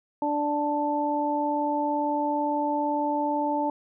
harmonic tone, 293.7 Hz, D4, in tune, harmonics 1 / 2 / 3, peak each -28 / -30 / -26 dBFS, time 0.22-3.7 s, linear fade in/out 2 ms, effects none

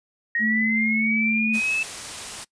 sine linear sweep, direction up, 1864.7 to 2637 Hz, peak -21 dBFS, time 0.35-1.83 s, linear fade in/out 2 ms
sine tone, 220 Hz, A3, in tune, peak -22 dBFS, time 0.39-1.61 s, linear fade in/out 50 ms
white noise, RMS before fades -34 dBFS, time 1.53-2.45 s, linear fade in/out 20 ms
effects noise-tail reverb RT60 0.1 s tail -22 dB re dry + resampled to 22050 Hz

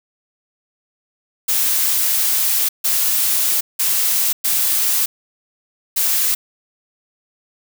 blue noise bursts at uneven times, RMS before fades -17 dBFS, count 5, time 1.48-2.69 / 2.84-3.61 / 3.79-4.33 / 4.44-5.06 / 5.96-6.35 s, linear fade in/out 10 ms, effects none

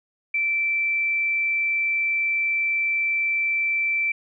sine tone, 2334 Hz, D7, 11 cents flat, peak -20 dBFS, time 0.34-4.12 s, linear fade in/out 5 ms, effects none

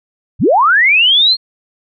sine linear sweep, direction up, 59 to 4300 Hz, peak -6 dBFS, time 0.39-1.37 s, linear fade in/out 50 ms, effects MP3 64 kbps

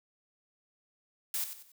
blue noise with echo, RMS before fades -33 dBFS, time 1.34-1.44 s, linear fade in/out 2 ms, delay 93 ms, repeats 3, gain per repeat -9 dB, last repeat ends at 1.719 s, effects none

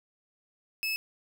30% pulse tone, 2600 Hz, E7, 24 cents flat, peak -26 dBFS, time 0.83-0.96 s, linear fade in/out 0 ms, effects none

